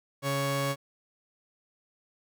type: tone pair together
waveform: sawtooth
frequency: 139.1 / 556.4 Hz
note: C#3 / C#5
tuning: +6 / +6 cents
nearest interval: 2 octaves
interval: 2400 cents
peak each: -26 / -25 dBFS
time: 0.22-0.76 s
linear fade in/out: 50 ms
effects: none